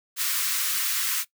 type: high-pass noise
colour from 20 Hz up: white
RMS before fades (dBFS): -26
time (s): 0.16-1.25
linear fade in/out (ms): 50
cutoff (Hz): 1100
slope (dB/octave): 48
effects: noise-tail reverb RT60 0.1 s tail -18 dB re dry